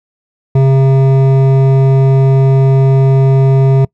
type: tone with hard clipping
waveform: triangle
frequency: 134.4 Hz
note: C3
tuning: 47 cents sharp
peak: -7 dBFS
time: 0.55-3.85 s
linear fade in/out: 5 ms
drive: 15 dB
effects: noise-tail reverb RT60 0.1 s tail -24 dB re dry